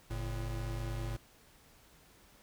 square tone pair together, 47.55 / 113.1 Hz, F#1 / A2, +48 / +48 cents, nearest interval octave + minor third, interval 1500 cents, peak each -39 / -39 dBFS, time 0.1-1.17 s, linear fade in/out 10 ms, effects pink hiss -62 dBFS RMS until 2.42 s

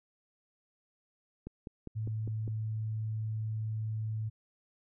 click train, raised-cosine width 3 ms, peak -28 dBFS, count 6, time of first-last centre 1.47-2.478 s, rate 4.96 Hz
sine tone, 109.4 Hz, A2, 9 cents flat, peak -32 dBFS, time 1.95-4.3 s, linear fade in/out 20 ms
effects none

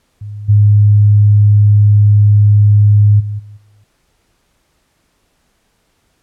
sine tone with level steps, 103.83 Hz, G#2, in tune, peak -23 / -4 / -17 / -31 / -45 dBFS, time 0.21-3.84 s, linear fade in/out 5 ms, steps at 0.48 / 3.19 / 3.38 / 3.56 s, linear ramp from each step 20 ms, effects pink hiss -60 dBFS RMS until 6.22 s + low-pass 12000 Hz 12 dB/octave

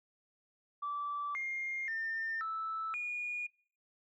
sine tone with pitch steps, 1161 / 2122 / 1804 / 1314 / 2442 Hz, D6 / C7 / A6 / E6 / D#7, -20 / +24 / +43 / -6 / -33 cents, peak -34 dBFS, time 0.82-3.47 s, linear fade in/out 10 ms, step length 530 ms, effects noise-tail reverb RT60 0.5 s tail -23 dB re dry + tanh soft clip ceiling -30 dBFS

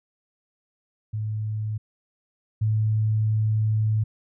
sine tone pair in turn, 107.7 / 108.51 Hz, A2 / A2, -37 / -24 cents, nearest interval unison, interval 13 cents, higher second, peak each -25 / -19 dBFS, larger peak second, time 1.13-1.78 / 2.61-4.04 s, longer second, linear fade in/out 10 ms, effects none

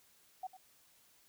sine tone with echo, 750 Hz, F#5, 23 cents sharp, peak -38 dBFS, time 0.43-0.47 s, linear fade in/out 5 ms, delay 100 ms, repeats 1, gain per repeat -14 dB, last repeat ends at 0.57 s, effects white hiss -67 dBFS RMS until 1.28 s

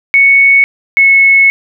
sine tone pair in turn, 2217 / 2195 Hz, C#7 / C#7, 0 / -18 cents, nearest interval unison, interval 18 cents, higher first, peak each -3 dBFS, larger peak neither, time 0.14-0.64 / 0.97-1.5 s, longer second, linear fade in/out 0 ms, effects none

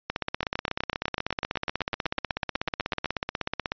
two click trains, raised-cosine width 0.3 ms, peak -11 / -11 dBFS, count 22 / 60, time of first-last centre 0.43-3.058 / 0.1-3.72 s, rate 7.99 / 16.3 Hz, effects resampled to 11025 Hz

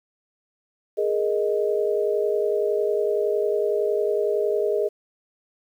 sine chord, Ab suspended second, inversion none, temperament equal, 415.3 / 466.2 / 622.3 Hz, Ab4 / Bb4 / Eb5, 0 / 0 / 0 cents, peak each -22 / -26 / -26 dBFS, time 0.97-4.89 s, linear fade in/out 20 ms, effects 9-bit

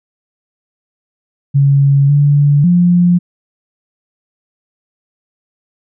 sine tone with pitch steps, 139.6 / 144.2 / 176 Hz, C#3 / D3 / F3, +13 / -31 / +14 cents, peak -6 dBFS, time 1.54-3.19 s, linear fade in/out 20 ms, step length 550 ms, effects none

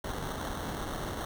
pink noise with sample-and-hold, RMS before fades -36 dBFS, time 0.04-1.25 s, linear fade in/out 5 ms, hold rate 2450 Hz, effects none

